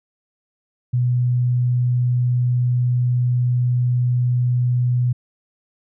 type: tone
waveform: sine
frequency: 123.47 Hz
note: B2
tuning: in tune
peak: -15 dBFS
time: 0.93-5.13 s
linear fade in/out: 10 ms
effects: none